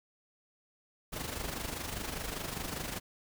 pink noise with amplitude modulation, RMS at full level -36 dBFS, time 1.12-3 s, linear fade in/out 20 ms, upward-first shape sine, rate 25 Hz, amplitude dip 60%, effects none

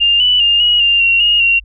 sine tone with pitch steps, 2804 / 2970 / 2813 / 2902 / 2795 / 2747 / 2856 / 2753 Hz, F7 / F#7 / F7 / F#7 / F7 / F7 / F7 / F7, +6 / +6 / +12 / -34 / +1 / -29 / +38 / -25 cents, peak -8 dBFS, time 0-1.6 s, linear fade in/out 20 ms, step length 200 ms, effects added 50 Hz sine -34 dBFS peak until 1.64 s

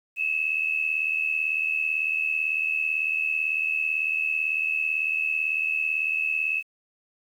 sine tone pair together, 2568 / 2646 Hz, E7 / E7, -46 / +6 cents, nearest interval minor second, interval 52 cents, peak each -25 / -27 dBFS, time 0.16-6.63 s, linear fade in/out 50 ms, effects 9-bit

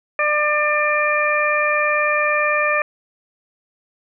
harmonic tone, 597 Hz, D5, 28 cents sharp, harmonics 1 / 2 / 3 / 4, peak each -21 / -21 / -21 / -21 dBFS, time 0.19-2.82 s, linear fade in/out 2 ms, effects none

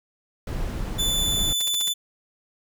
brown noise, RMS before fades -28 dBFS, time 0.47-1.53 s, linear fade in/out 2 ms
sawtooth tone, 3498 Hz, A7, 11 cents flat, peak -19 dBFS, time 0.98-1.94 s, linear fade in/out 20 ms
white noise bursts, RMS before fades -33 dBFS, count 5, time 1.6-1.888 s, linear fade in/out 5 ms, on 20 ms, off 47 ms
effects none

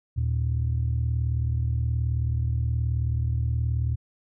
sine tone pair together, 77.73 / 116.54 Hz, D#2 / A#2, -1 / 0 cents, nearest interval perfect fifth, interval 701 cents, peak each -24 dBFS, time 0.16-3.96 s, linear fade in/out 20 ms, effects tanh soft clip ceiling -17 dBFS

